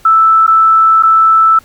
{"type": "tone with dropouts", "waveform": "sine", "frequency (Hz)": 1318.5, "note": "E6", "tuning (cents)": 0, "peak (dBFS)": -4, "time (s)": [0.05, 1.59], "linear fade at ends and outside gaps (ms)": 5, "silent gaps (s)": [[0.467, 0.477], [1.026, 1.033]], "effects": ["pink hiss -44 dBFS RMS until 1.64 s"]}